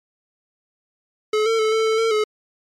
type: tone with pitch steps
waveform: square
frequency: 428.9 / 451 / 435.8 / 443.6 / 441.1 / 452 / 427 Hz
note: A4 / A4 / A4 / A4 / A4 / A4 / G#4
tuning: -44 / +43 / -17 / +14 / +4 / +47 / +48 cents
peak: -17 dBFS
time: 1.33-2.24 s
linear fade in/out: 5 ms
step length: 130 ms
effects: low-pass 6000 Hz 12 dB/octave + MP3 96 kbps